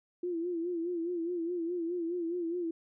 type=tone with vibrato; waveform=sine; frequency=343.2 Hz; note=F4; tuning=30 cents flat; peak=-31 dBFS; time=0.23-2.71 s; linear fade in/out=5 ms; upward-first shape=sine; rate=4.8 Hz; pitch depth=80 cents each way; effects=none